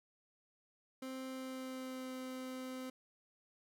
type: tone with pitch glide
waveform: 30% pulse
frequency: 261.6 to 258 Hz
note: C4 to C4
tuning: 0 to -24 cents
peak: -40 dBFS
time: 1.02-2.9 s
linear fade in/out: 5 ms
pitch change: -24 cents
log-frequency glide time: 1.27-2.13 s
effects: none